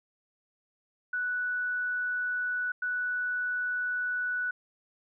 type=tone bursts at uneven times; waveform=sine; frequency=1480 Hz; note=F#6; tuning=in tune; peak=-28 dBFS; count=2; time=1.13-2.72 / 2.82-4.51 s; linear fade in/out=5 ms; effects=none